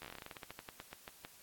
slowing click train, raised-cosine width 0.3 ms, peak -30 dBFS, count 21, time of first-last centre 0.02-1.249 s, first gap 12 ms, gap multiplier 1.15, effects white hiss -60 dBFS RMS until 1.42 s + AAC 64 kbps

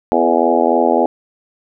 harmonic tone with a mistuned harmonic, 83.5 Hz, E2, 23 cents sharp, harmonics 3 / 4 / 5 / 6 / 7 / 8 / 9 / 10, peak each -19 / -19 / -19 / -19 / -19 / -19 / -19 / -19 dBFS, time 0.12-1.06 s, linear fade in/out 0 ms, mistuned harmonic 5, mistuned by +16 cents, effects none

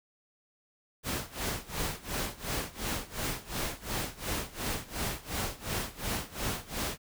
pink noise with tremolo, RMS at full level -32 dBFS, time 1.03-6.98 s, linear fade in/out 50 ms, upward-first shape sine, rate 2.8 Hz, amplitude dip 90%, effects none

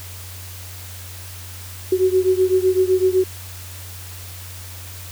sine beating tone pair, 370 / 377.9 Hz, F#4 / F#4, 0 / +37 cents, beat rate 7.9 Hz, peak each -16 / -18 dBFS, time 1.92-3.24 s, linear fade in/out 5 ms, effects added 91 Hz sine -35 dBFS peak until 5.11 s + white hiss -38 dBFS RMS until 5.11 s

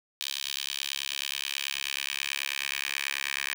10% pulse tone with high-pass filter sweep, 69.3 Hz, C#2, in tune, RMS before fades -33 dBFS, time 0.21-3.54 s, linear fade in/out 0 ms, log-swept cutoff 3500 to 2100 Hz, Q 2.3, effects none

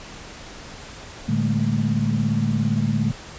sine tone cluster, 112.3 / 147.9 / 205.5 / 222.8 Hz, A2 / D3 / G#3 / A3, +36 / +13 / -18 / +22 cents, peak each -24 dBFS, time 1.28-3.12 s, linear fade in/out 10 ms, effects pink hiss -39 dBFS RMS until 3.38 s + resampled to 16000 Hz

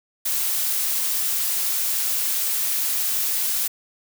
blue noise, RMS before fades -23 dBFS, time 0.25-3.68 s, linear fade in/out 10 ms, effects none

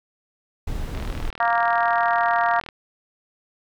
brown noise, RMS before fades -27 dBFS, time 0.67-1.3 s, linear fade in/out 5 ms
click train, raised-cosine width 0.3 ms, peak -20 dBFS, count 70, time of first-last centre 0.95-2.688 s, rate 39.7 Hz
harmonic tone, 233.1 Hz, A#3, in tune, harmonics 3 / 4 / 5 / 6 / 7 / 8, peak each -21 / -23 / -25 / -27 / -28 / -29 dBFS, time 1.4-2.6 s, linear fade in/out 2 ms
effects none

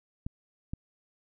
clicks, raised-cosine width 5 ms, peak -22 dBFS, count 2, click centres 0.265 / 0.735 s, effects none

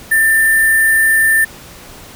sine tone with sample-and-hold, 1786 Hz, A6, 25 cents sharp, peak -8 dBFS, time 0.11-1.45 s, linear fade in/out 10 ms, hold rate 11025 Hz, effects pink hiss -36 dBFS RMS until 2.15 s

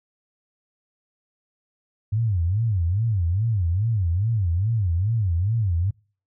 sine tone with vibrato, 98.4 Hz, G2, 7 cents sharp, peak -19 dBFS, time 2.12-5.91 s, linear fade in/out 10 ms, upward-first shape sine, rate 2.4 Hz, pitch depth 290 cents each way, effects noise-tail reverb RT60 0.4 s tail -26 dB re dry

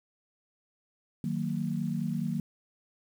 sine chord, D# minor, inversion none, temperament equal with one note detuned, 155.56 / 185 / 230 Hz, D#3 / F#3 / A#3, 0 / 0 / -23 cents, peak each -33 dBFS, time 1.24-2.4 s, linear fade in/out 2 ms, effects 9-bit

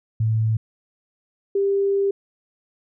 sine tone pair in turn, 110.7 / 396.3 Hz, A2 / G4, +11 / +19 cents, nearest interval octave + minor seventh, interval 2208 cents, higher second, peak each -17 dBFS, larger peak neither, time 0.2-0.57 / 1.55-2.11 s, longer second, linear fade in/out 5 ms, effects none

